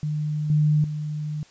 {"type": "tone with level steps", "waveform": "sine", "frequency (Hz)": 151.1, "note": "D3", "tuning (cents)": 50, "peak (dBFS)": [-23, -16, -26], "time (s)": [0.03, 1.43], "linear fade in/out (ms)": 0, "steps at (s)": [0.5, 0.84], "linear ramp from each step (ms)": 2, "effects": ["white hiss -54 dBFS RMS until 1.5 s", "resampled to 16000 Hz"]}